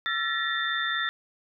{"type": "tone cluster", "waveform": "sine", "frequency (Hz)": [1345, 1752, 1896, 3575], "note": ["E6", "A6", "A#6", "A7"], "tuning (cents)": [34, -8, 29, 27], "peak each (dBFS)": -31, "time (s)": [0.06, 1.09], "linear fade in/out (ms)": 0, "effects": []}